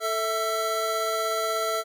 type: tone cluster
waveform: square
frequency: 441.8 / 657 / 1342 Hz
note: A4 / E5 / E6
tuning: +7 / -6 / +31 cents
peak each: -32 / -29 / -29 dBFS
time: 0-1.84 s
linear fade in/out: 50 ms
effects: none